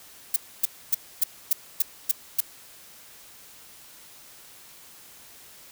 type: noise bursts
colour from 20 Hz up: violet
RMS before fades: -20 dBFS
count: 8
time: 0.34-2.406 s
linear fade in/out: 5 ms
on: 22 ms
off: 270 ms
effects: white hiss -49 dBFS RMS until 5.71 s